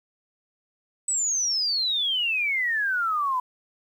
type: exponential sweep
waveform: sine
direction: down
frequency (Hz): 8100 to 988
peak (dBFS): -22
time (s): 1.08-3.4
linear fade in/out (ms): 5
effects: 9-bit